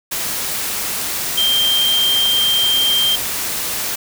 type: tone in noise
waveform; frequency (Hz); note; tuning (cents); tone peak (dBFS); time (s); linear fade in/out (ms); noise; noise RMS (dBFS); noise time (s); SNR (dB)
sine; 3168; G7; +18; -13; 1.37-3.16; 10; white; -22; 0.11-3.96; +6
effects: none